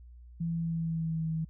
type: tone with pitch glide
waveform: sine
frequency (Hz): 166.9 to 160.56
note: E3 to E3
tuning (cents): +22 to -45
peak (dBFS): -29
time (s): 0.4-1.45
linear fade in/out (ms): 10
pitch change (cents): -67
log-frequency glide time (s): 0.53-1.28
effects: added 60 Hz sine -48 dBFS peak until 1.49 s